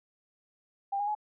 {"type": "tone with pitch steps", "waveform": "sine", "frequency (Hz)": [795, 819.2, 844.2], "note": ["G5", "G#5", "G#5"], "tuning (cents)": [24, -24, 28], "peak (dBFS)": -28, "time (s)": [0.92, 1.151], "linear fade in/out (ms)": 10, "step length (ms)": 77, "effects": []}